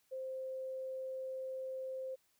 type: tone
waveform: sine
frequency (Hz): 523.3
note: C5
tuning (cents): 0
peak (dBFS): -39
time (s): 0.11-2.16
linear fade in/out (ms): 20
effects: white hiss -75 dBFS RMS until 2.39 s